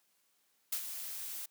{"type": "noise with ADSR envelope", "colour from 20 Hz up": "blue", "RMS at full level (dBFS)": -33, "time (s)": [0.72, 1.46], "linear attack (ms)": 8, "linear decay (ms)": 71, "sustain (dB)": -9, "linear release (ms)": 7, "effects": ["white hiss -74 dBFS RMS until 1.5 s", "high-pass 150 Hz 12 dB/octave"]}